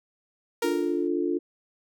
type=tone with exponential decay; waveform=sawtooth; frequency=466.2 Hz; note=A#4; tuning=in tune; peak=-20 dBFS; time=0.62-1.08 s; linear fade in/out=5 ms; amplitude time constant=100 ms
type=chord; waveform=sine; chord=D minor; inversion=none; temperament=equal; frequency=293.7 / 349.2 / 440 Hz; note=D4 / F4 / A4; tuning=0 / 0 / 0 cents; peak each=-28 / -26 / -32 dBFS; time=0.63-1.39 s; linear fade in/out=20 ms
effects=none